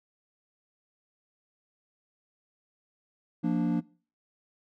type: chord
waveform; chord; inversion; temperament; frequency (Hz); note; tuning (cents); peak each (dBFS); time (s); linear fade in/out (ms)
triangle; Bb major; second; equal; 174.61 / 233.1 / 293.7; F3 / Bb3 / D4; 0 / 0 / 0; -27; 3.43-3.81; 20
effects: noise-tail reverb RT60 0.4 s tail -22 dB re dry